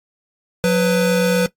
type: tone pair together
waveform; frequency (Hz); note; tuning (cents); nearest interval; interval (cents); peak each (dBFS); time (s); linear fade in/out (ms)
square; 181.5 / 496.4; F#3 / B4; -33 / +9; octave + perfect fourth; 1742; -17; 0.64-1.46; 0
effects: noise-tail reverb RT60 0.1 s tail -18 dB re dry + AAC 64 kbps